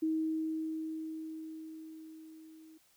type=tone with level ramp; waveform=sine; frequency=317.5 Hz; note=D#4; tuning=35 cents sharp; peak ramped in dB=-28 to -53 dBFS; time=0.02-2.78 s; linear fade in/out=10 ms; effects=white hiss -68 dBFS RMS until 2.96 s